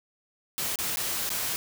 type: noise with dropouts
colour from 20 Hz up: white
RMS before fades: -30 dBFS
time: 0.58-1.56 s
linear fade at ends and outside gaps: 0 ms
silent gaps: 0.757-0.788 / 0.959-0.971 / 1.292-1.303 s
effects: none